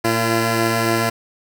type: tone pair together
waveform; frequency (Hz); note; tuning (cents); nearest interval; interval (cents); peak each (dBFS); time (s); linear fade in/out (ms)
10% pulse; 114.48 / 339.9; A#2 / F4; -31 / -47; octave + perfect fifth; 1884; -11; 0.04-1.1; 10
effects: none